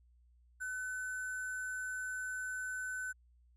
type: tone with sample-and-hold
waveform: sine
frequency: 1510 Hz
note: F#6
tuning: 35 cents sharp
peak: -37 dBFS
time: 0.6-3.13 s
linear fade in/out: 20 ms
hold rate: 8820 Hz
effects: added 60 Hz sine -63 dBFS peak until 3.56 s + resampled to 22050 Hz

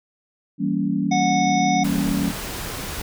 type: chord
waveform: sine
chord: E diminished seventh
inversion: none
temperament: equal with one note detuned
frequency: 164.81 / 196 / 233.1 / 280.1 Hz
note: E3 / G3 / Bb3 / Db4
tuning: 0 / 0 / 0 / +18 cents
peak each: -27 / -23 / -26 / -24 dBFS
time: 0.58-2.33 s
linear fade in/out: 50 ms
type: harmonic tone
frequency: 733 Hz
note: F#5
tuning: 16 cents flat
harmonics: 1 / 3 / 5 / 7 / 8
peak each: -19 / -27 / -33 / -36 / -32 dBFS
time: 1.11-1.84 s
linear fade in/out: 10 ms
type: noise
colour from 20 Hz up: pink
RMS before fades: -30 dBFS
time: 1.84-3.02 s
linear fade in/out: 5 ms
effects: none

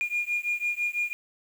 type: beating tone pair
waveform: sine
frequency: 2420 / 2426 Hz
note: D#7 / D#7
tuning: -49 / -44 cents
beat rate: 6 Hz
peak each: -28 dBFS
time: 0.01-1.13 s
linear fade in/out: 0 ms
effects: tanh soft clip ceiling -20 dBFS + 8-bit

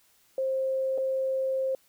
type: tone with dropouts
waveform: sine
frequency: 529 Hz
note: C5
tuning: 19 cents sharp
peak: -25 dBFS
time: 0.38-1.75 s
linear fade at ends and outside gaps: 2 ms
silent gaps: 0.978-0.982 s
effects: white hiss -64 dBFS RMS until 1.88 s

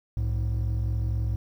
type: tone pair together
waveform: triangle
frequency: 63.2 / 107.4 Hz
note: B1 / A2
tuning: +41 / -41 cents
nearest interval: major sixth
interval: 918 cents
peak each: -24 dBFS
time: 0.17-1.36 s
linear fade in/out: 0 ms
effects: tanh soft clip ceiling -18 dBFS + 10-bit

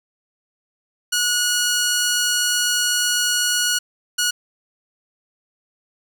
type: tone bursts at uneven times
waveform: 10% pulse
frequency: 1454 Hz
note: F#6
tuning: 31 cents flat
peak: -9 dBFS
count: 2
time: 1.12-3.79 / 4.18-4.31 s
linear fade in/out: 10 ms
effects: none

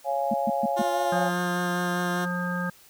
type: chord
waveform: sine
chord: Db major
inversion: none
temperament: just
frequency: 554.4 / 693 / 831.5 Hz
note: Db5 / F5 / Ab5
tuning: 0 / -14 / +2 cents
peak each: -28 dBFS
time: 0.04-1.31 s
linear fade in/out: 50 ms
type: tone bursts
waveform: sine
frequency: 220 Hz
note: A3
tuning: in tune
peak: -23 dBFS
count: 4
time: 0.31-0.82 s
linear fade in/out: 5 ms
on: 30 ms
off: 130 ms
type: tone with vibrato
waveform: 15% pulse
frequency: 353.6 Hz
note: F4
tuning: 22 cents sharp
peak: -23 dBFS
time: 0.76-2.26 s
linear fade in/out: 20 ms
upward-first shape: sine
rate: 5 Hz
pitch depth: 15 cents each way
type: harmonic tone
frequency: 177.6 Hz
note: F3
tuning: 29 cents sharp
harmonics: 1 / 3 / 5 / 7 / 9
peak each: -28 / -36 / -39 / -35 / -32 dBFS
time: 1.12-2.7 s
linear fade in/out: 5 ms
effects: white hiss -54 dBFS RMS until 2.89 s

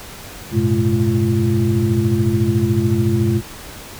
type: tone cluster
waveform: sine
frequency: 97.3 / 111.4 / 125 / 212.8 / 342.5 Hz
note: G2 / A2 / B2 / G#3 / F4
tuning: -12 / +22 / +21 / +42 / -34 cents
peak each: -20 dBFS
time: 0.51-3.42 s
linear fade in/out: 50 ms
effects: pink hiss -35 dBFS RMS until 3.99 s

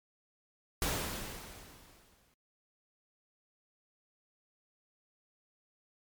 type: noise with exponential decay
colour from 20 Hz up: pink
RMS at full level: -31 dBFS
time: 0.82-2.34 s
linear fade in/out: 1 ms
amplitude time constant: 330 ms
effects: MP3 96 kbps

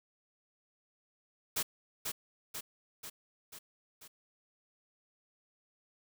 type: noise with echo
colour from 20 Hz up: white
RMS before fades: -33 dBFS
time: 1.56-1.63 s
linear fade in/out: 10 ms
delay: 490 ms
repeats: 5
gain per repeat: -4 dB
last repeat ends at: 4.08 s
effects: none

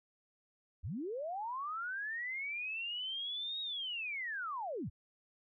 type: linear two-way sweep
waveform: sine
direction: up then down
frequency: 57.3 to 3800 to 57.3 Hz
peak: -37 dBFS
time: 0.83-4.9 s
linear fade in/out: 20 ms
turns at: 3.61 s
effects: none

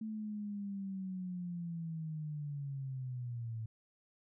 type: linear sweep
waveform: sine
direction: down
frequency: 220 to 110 Hz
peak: -38 dBFS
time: 0.01-3.66 s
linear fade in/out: 5 ms
effects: none

